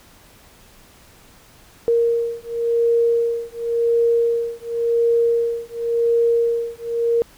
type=beating tone pair; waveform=sine; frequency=466.2 / 467.12 Hz; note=A#4 / A#4; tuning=0 / +4 cents; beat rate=0.92 Hz; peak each=-19 dBFS; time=1.88-7.22 s; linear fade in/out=0 ms; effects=pink hiss -49 dBFS RMS until 7.37 s